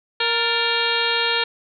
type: harmonic tone with a mistuned harmonic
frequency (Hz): 466.2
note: A#4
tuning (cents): 0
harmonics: 1 / 2 / 3 / 4 / 5 / 6 / 7 / 8 / 9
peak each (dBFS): -27 / -27 / -27 / -27 / -27 / -27 / -27 / -27 / -27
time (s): 0.2-1.44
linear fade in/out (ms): 5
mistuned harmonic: 4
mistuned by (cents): -93
effects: none